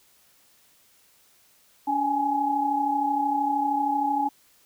sine tone cluster, 285.2 / 809 / 842 Hz, C#4 / G#5 / G#5, +49 / -46 / +24 cents, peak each -29 / -30 / -23 dBFS, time 1.87-4.29 s, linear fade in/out 10 ms, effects white hiss -60 dBFS RMS until 4.65 s

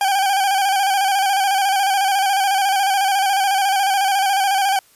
40% pulse tone with vibrato, 784 Hz, G5, in tune, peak -14 dBFS, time 0.01-4.79 s, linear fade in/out 2 ms, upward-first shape square, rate 14 Hz, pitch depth 45 cents each way, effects white hiss -53 dBFS RMS until 4.95 s + resampled to 32000 Hz

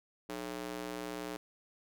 square tone with high-pass filter, 60.7 Hz, B1, 29 cents flat, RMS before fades -41 dBFS, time 0.29-1.37 s, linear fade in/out 5 ms, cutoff 330 Hz, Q 1.2, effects none

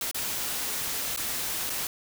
white noise with dropouts, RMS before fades -31 dBFS, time 0.01-1.87 s, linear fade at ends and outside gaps 2 ms, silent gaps 0.113-0.145 / 1.163-1.173 / 1.697-1.701 s, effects none

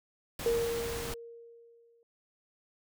pink noise, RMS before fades -39 dBFS, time 0.39-1.14 s, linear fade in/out 2 ms
sine tone with exponential decay, 466.2 Hz, A#4, in tune, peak -24 dBFS, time 0.46-2.03 s, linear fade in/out 1 ms, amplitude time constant 340 ms
effects none

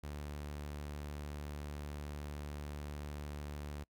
sawtooth tone, 73.42 Hz, D2, in tune, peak -38 dBFS, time 0.03-3.84 s, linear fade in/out 10 ms, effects noise-tail reverb RT60 0.1 s tail -26 dB re dry

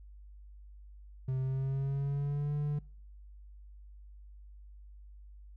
triangle tone with pitch glide, 130.81 to 146.83 Hz, C3 to D3, 0 to 0 cents, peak -28 dBFS, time 1.28-2.79 s, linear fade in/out 5 ms, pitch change +200 cents, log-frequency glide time 1.39-2.54 s, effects noise-tail reverb RT60 0.5 s tail -25 dB re dry + added 50 Hz sine -49 dBFS peak until 5.56 s

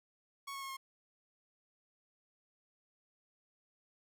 sawtooth tone with pitch steps, 1109 / 1096.9 / 1084.9 / 1073.1 Hz, C#6 / C#6 / C#6 / C6, 0 / -19 / -38 / +43 cents, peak -38 dBFS, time 0.47-0.77 s, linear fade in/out 10 ms, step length 75 ms, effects none

